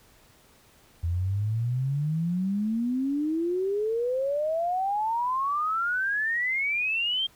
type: exponential sweep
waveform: sine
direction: up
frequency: 82.41 to 3216 Hz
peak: -24 dBFS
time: 1.03-7.27 s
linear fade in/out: 10 ms
effects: pink hiss -58 dBFS RMS until 7.35 s